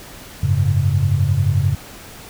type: chord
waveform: sine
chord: F# suspended second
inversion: none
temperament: equal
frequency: 92.5 / 103.83 / 138.59 Hz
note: F#2 / G#2 / C#3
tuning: 0 / 0 / 0 cents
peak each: -18 dBFS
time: 0.43-1.75 s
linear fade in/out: 5 ms
effects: pink hiss -38 dBFS RMS until 2.29 s